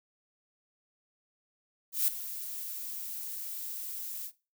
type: noise with ADSR envelope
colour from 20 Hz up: violet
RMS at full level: -25 dBFS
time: 1.92-4.32 s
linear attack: 160 ms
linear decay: 3 ms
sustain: -14 dB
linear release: 72 ms
effects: noise-tail reverb RT60 0.3 s tail -19 dB re dry